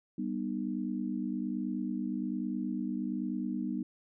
sine chord, G augmented, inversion none, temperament just, 196 / 245 / 306.2 Hz, G3 / B3 / D#4, 0 / -14 / -28 cents, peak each -36 / -35 / -37 dBFS, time 0.18-3.83 s, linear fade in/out 5 ms, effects none

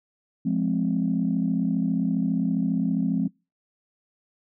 sine chord, F minor, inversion none, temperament just, 174.61 / 209.5 / 261.9 Hz, F3 / Ab3 / C4, 0 / +15 / +2 cents, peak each -25 dBFS, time 0.45-3.28 s, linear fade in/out 10 ms, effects noise-tail reverb RT60 0.3 s tail -26 dB re dry + tanh soft clip ceiling -13 dBFS

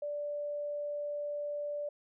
sine tone, 585 Hz, D5, 7 cents flat, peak -34 dBFS, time 0.02-1.89 s, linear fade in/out 5 ms, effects none

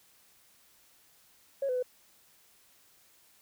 sine tone with pitch steps, 551 / 504 / 501 Hz, C#5 / B4 / B4, -11 / +35 / +25 cents, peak -27 dBFS, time 1.62-1.827 s, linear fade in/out 5 ms, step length 69 ms, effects tanh soft clip ceiling -23 dBFS + white hiss -63 dBFS RMS until 3.41 s

